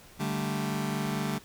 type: chord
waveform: sawtooth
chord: D suspended fourth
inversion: none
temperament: just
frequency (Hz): 146.83 / 195.78 / 220.2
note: D3 / G3 / A3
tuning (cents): 0 / -2 / +2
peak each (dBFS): -29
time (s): 0.19-1.39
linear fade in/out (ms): 20
effects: pink hiss -53 dBFS RMS until 1.44 s